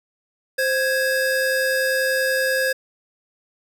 square tone pair together, 523.3 / 1660.3 Hz, C5 / G#6, 0 / -1 cents, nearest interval octave + minor sixth, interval 1999 cents, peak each -22 dBFS, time 0.58-2.73 s, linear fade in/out 10 ms, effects none

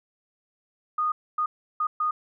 sine tone bursts at uneven times, 1233 Hz, D#6, 16 cents flat, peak -22 dBFS, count 4, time 0.98-1.12 / 1.38-1.46 / 1.8-1.87 / 2-2.11 s, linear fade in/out 5 ms, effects none

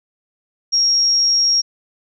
sine tone, 5588 Hz, F8, in tune, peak -12 dBFS, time 0.72-1.62 s, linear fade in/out 20 ms, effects none

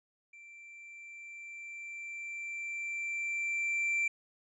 triangle tone with level ramp, 2349 Hz, D7, in tune, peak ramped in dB -49 to -26 dBFS, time 0.33-4.08 s, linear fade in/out 5 ms, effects resampled to 22050 Hz

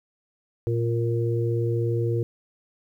harmonic tone, 116.54 Hz, A#2, in tune, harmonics 1 / 3 / 4, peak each -23 / -28 / -29 dBFS, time 0.67-2.23 s, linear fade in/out 0 ms, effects 10-bit

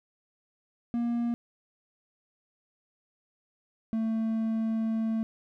triangle tone pair in turn, 236.4 / 223.1 Hz, A#3 / A3, +24 / +24 cents, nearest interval minor second, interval 100 cents, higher first, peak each -24 dBFS, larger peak neither, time 0.94-1.34 / 3.93-5.23 s, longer second, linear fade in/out 0 ms, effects none

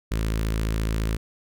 sawtooth tone with notch filter, 54.5 Hz, A1, 16 cents flat, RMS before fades -25 dBFS, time 0.11-1.17 s, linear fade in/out 10 ms, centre 770 Hz, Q 1.4, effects none

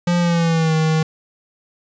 square tone with pitch glide, 174.61 to 158.28 Hz, F3 to D#3, 0 to +30 cents, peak -15 dBFS, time 0.07-1.03 s, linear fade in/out 5 ms, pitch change -170 cents, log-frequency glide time 0.19-0.74 s, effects resampled to 16000 Hz + 8-bit

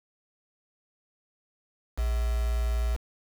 sine tone with quantisation, 58.27 Hz, A#1, in tune, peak -24 dBFS, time 1.97-2.97 s, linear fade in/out 20 ms, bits 6, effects none

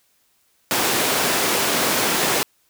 pink high-pass noise, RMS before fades -20 dBFS, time 0.71-2.43 s, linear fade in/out 0 ms, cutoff 270 Hz, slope 12 dB/octave, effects white hiss -63 dBFS RMS until 2.69 s

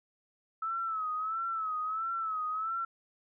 sine tone with vibrato, 1300 Hz, E6, 24 cents flat, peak -31 dBFS, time 0.62-2.85 s, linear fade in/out 5 ms, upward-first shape sine, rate 1.5 Hz, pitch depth 74 cents each way, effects none

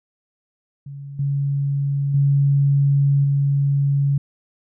sine tone with level steps, 140.3 Hz, C#3, 21 cents sharp, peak -31 / -18 / -13 / -15 dBFS, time 0.86-4.18 s, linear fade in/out 5 ms, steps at 1.19 / 2.14 / 3.24 s, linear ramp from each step 5 ms, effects none

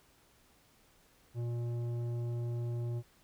sine tone with tanh clipping, 119 Hz, A#2, 36 cents sharp, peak -35 dBFS, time 1.34-3.03 s, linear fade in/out 50 ms, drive 11 dB, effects pink hiss -66 dBFS RMS until 3.23 s

